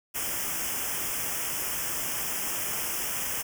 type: band-stop noise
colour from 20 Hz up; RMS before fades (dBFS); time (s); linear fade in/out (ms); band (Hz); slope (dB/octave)
white; -31; 0.14-3.43; 20; 3300 to 5100; 96
effects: none